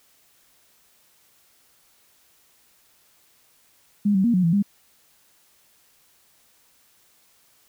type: tone with pitch steps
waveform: sine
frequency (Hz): 205.1 / 190.9 / 236.5 / 182.7 / 167 / 201.9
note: G#3 / G3 / A#3 / F#3 / E3 / G#3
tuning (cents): -21 / -46 / +25 / -22 / +23 / -49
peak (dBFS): -16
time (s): 4.05-4.626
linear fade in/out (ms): 10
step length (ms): 96
effects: white hiss -60 dBFS RMS until 7.68 s